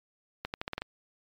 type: accelerating click train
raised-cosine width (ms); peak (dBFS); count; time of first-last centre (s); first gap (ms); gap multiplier
0.3; -17; 7; 0.45-0.82; 89; 0.85
effects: MP3 96 kbps